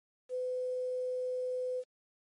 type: tone with quantisation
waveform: sine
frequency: 505 Hz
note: B4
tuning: 39 cents sharp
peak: -32 dBFS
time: 0.29-1.84 s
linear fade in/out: 50 ms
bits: 10
effects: MP3 48 kbps